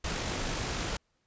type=noise with amplitude modulation; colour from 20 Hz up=pink; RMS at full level=-32 dBFS; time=0.04-0.97 s; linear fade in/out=5 ms; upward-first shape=sine; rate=51.1 Hz; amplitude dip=25%; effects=pink hiss -75 dBFS RMS until 1.26 s + resampled to 16000 Hz